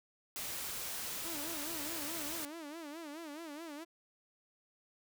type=noise; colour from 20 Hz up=white; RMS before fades=-41 dBFS; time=0.36-2.45 s; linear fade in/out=0 ms
type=tone with vibrato; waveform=sawtooth; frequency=311.1 Hz; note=D#4; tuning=in tune; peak=-40 dBFS; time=1.24-3.85 s; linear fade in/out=20 ms; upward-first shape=sine; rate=4.7 Hz; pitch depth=150 cents each way
effects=none